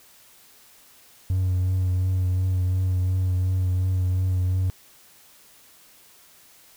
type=tone with vibrato; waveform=triangle; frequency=92.2 Hz; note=F#2; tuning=6 cents flat; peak=-17 dBFS; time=1.3-4.7 s; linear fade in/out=0 ms; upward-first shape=triangle; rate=2.8 Hz; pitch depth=26 cents each way; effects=tanh soft clip ceiling -14 dBFS + white hiss -53 dBFS RMS until 6.76 s